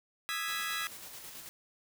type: chord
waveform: 25% pulse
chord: E major seventh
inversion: third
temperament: equal with one note detuned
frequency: 1237.3 / 1318.5 / 1661.2 / 1975.5 Hz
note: D#6 / E6 / G#6 / B6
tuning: -10 / 0 / 0 / 0 cents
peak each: -38 / -36 / -34 / -35 dBFS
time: 0.29-0.87 s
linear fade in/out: 0 ms
type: noise with tremolo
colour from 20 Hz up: white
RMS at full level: -46 dBFS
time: 0.48-1.49 s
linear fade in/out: 0 ms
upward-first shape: square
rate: 9.2 Hz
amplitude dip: 30%
effects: none